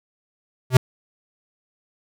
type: tone with exponential growth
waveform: square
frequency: 128.1 Hz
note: C3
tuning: 36 cents flat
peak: -6 dBFS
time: 0.7-0.77 s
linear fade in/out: 5 ms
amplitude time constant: 15 ms
effects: none